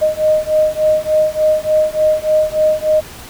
sine beating tone pair, 617 / 620.4 Hz, D#5 / D#5, -15 / -5 cents, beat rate 3.4 Hz, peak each -14 dBFS, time 0.01-3.01 s, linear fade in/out 20 ms, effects pink hiss -34 dBFS RMS until 3.29 s

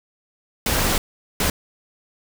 pink noise bursts at uneven times, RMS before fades -20 dBFS, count 2, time 0.66-0.98 / 1.4-1.5 s, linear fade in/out 2 ms, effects none

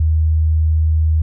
sine tone, 78.9 Hz, D#2, 25 cents sharp, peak -11 dBFS, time 0-1.22 s, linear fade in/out 5 ms, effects none

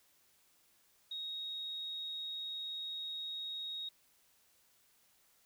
sine tone, 3761 Hz, A#7, 15 cents sharp, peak -39 dBFS, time 1.11-3.89 s, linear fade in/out 5 ms, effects white hiss -70 dBFS RMS until 5.45 s

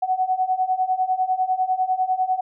sine beating tone pair, 740 / 750 Hz, F#5 / F#5, 0 / +23 cents, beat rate 10 Hz, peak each -23 / -21 dBFS, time 0.02-2.41 s, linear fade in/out 10 ms, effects none

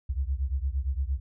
sine beating tone pair, 64 / 72.7 Hz, C2 / D2, -38 / -17 cents, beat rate 8.7 Hz, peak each -28 / -30 dBFS, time 0.09-1.2 s, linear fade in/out 10 ms, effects none

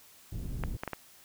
pink low-pass noise, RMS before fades -36 dBFS, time 0.32-0.77 s, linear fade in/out 5 ms, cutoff 180 Hz, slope 12 dB/octave
clicks, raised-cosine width 0.5 ms, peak -19 dBFS, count 4, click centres 0.637 / 0.835 / 0.877 / 0.933 s
effects white hiss -57 dBFS RMS until 1.24 s

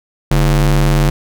square ring-modulated tone, 91.2 Hz, F#2, 24 cents flat, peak -7 dBFS, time 0.31-1.1 s, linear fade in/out 5 ms, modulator 51.1 Hz, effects none

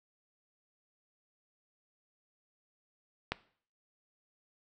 click, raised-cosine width 0.3 ms, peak -15 dBFS, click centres 3.32 s, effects noise-tail reverb RT60 0.5 s tail -18 dB re dry

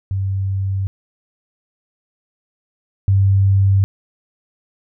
sine tone pair in turn, 96.8 / 97.7 Hz, G2 / G2, -21 / -5 cents, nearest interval unison, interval 16 cents, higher second, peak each -17 / -10 dBFS, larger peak second, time 0.11-0.87 / 3.08-3.84 s, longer neither, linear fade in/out 0 ms, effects none

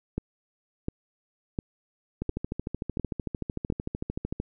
two click trains, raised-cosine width 3 ms, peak -17 / -15 dBFS, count 30 / 6, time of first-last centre 2.22-4.4 / 0.18-3.701 s, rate 13.3 / 1.42 Hz, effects none

